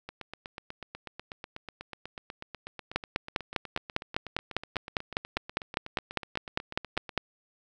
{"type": "two click trains", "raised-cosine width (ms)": 0.3, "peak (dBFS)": [-23, -10], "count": [58, 22], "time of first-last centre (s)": [[0.09, 7.092], [2.96, 7.177]], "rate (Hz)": [8.14, 4.98], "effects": []}